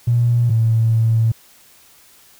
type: tone pair in turn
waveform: triangle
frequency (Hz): 119.2 / 113.06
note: A#2 / A2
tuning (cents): +39 / +48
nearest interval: minor second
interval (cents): 91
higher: first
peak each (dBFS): -8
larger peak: neither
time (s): 0.07-0.5 / 0.5-1.32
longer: second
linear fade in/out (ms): 10
effects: tanh soft clip ceiling -10 dBFS + white hiss -49 dBFS RMS until 2.39 s